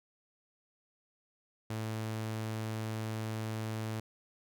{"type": "tone", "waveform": "sawtooth", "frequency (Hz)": 110, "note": "A2", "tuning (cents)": 0, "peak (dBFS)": -31, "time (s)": [1.7, 4], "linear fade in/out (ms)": 5, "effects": []}